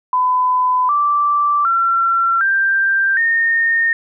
sine tone with pitch steps, 1006 / 1169 / 1358.5 / 1578.6 / 1834.4 Hz, B5 / D6 / F6 / G6 / A#6, +32 / -8 / -48 / +12 / -28 cents, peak -12 dBFS, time 0.13-3.93 s, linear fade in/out 2 ms, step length 760 ms, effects none

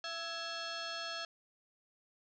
sine tone with frequency modulation, 1316 Hz, E6, 3 cents flat, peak -38 dBFS, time 0.04-1.25 s, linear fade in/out 2 ms, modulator 995 Hz, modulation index 3.9, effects none

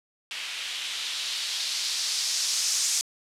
violet noise with low-pass filter sweep, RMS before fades -29 dBFS, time 0.31-3.01 s, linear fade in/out 0 ms, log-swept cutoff 2700 to 6300 Hz, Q 1.8, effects low-pass 12000 Hz 12 dB/octave

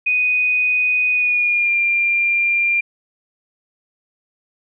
sine tone with pitch glide, 2489 to 2388 Hz, D#7 to D7, 0 to +28 cents, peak -14 dBFS, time 0.06-2.81 s, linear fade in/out 10 ms, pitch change -72 cents, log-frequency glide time 1.11-1.78 s, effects none

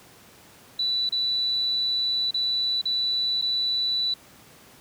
sine tone with dropouts, 3964 Hz, B7, 6 cents sharp, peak -22 dBFS, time 0.79-4.14 s, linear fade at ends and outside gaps 5 ms, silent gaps 1.092-1.122 / 2.309-2.342 / 2.815-2.854 / 3.415-3.422 s, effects pink hiss -51 dBFS RMS until 4.8 s + high-pass 100 Hz 12 dB/octave

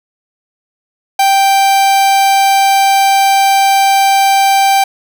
45% pulse tone, 784 Hz, G5, in tune, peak -7 dBFS, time 1.19-4.84 s, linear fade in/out 5 ms, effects none

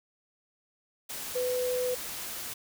sine tone in noise, 500 Hz, B4, 21 cents sharp, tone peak -27 dBFS, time 1.35-1.95 s, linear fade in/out 10 ms, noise white, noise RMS -38 dBFS, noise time 1.09-2.54 s, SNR +8 dB, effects none

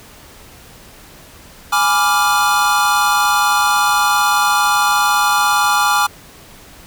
square chord, G# diminished seventh, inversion none, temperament equal, 830.6 / 987.8 / 1174.7 / 1396.9 Hz, G#5 / B5 / D6 / F6, 0 / 0 / 0 / 0 cents, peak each -18 / -22 / -17 / -18 dBFS, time 1.72-6.07 s, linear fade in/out 10 ms, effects pink hiss -41 dBFS RMS until 6.86 s

